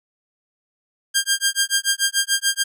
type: tone with tremolo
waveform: 10% pulse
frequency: 1602 Hz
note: G6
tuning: 37 cents sharp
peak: -6 dBFS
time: 1.14-2.64 s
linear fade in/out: 20 ms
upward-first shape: sine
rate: 6.9 Hz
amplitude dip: 100%
effects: none